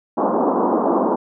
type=band-pass noise; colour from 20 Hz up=pink; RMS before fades=-18 dBFS; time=0.17-1.16 s; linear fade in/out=10 ms; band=210 to 1100 Hz; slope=48 dB/octave; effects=none